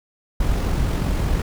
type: noise with amplitude modulation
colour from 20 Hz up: brown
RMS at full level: -19 dBFS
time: 0.4-1.42 s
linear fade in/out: 5 ms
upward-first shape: sine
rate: 45.4 Hz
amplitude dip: 30%
effects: none